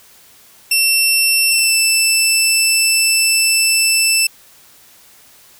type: tone with pitch glide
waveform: 15% pulse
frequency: 2700 to 2652 Hz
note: E7 to E7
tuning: +41 to +10 cents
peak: -4 dBFS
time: 0.71-4.27 s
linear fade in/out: 5 ms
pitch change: -31 cents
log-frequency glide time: 1.49-1.77 s
effects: white hiss -46 dBFS RMS until 5.59 s